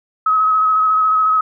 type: tone with vibrato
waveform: sine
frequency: 1277 Hz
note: D#6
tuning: 45 cents sharp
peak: -11 dBFS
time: 0.26-1.41 s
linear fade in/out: 5 ms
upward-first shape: square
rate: 14 Hz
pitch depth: 14 cents each way
effects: none